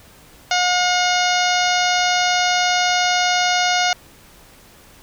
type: harmonic tone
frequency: 720 Hz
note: F#5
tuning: 47 cents flat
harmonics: 1 / 2 / 3 / 4 / 5 / 6 / 7 / 8 / 9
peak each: -19 / -22 / -24 / -25 / -26 / -27 / -27 / -28 / -29 dBFS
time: 0.51-3.93 s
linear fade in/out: 2 ms
effects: pink hiss -47 dBFS RMS until 5.02 s